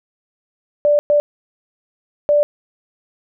sine tone bursts at uneven times, 587.3 Hz, D5, in tune, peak -10 dBFS, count 3, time 0.85-0.99 / 1.1-1.2 / 2.29-2.43 s, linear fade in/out 0 ms, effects none

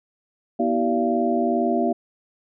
sine tone cluster, 242.3 / 322.3 / 384.6 / 583 / 685 Hz, B3 / E4 / G4 / D5 / F5, -33 / -39 / -33 / -13 / -34 cents, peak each -23 / -26 / -26 / -29 / -23 dBFS, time 0.59-1.93 s, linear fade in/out 10 ms, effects none

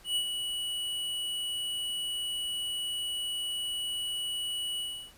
square tone with ADSR envelope, 2940 Hz, F#7, 12 cents flat, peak -26 dBFS, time 0.04-5.13 s, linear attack 120 ms, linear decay 79 ms, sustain -6 dB, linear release 340 ms, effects pink hiss -57 dBFS RMS until 5.17 s + resampled to 32000 Hz

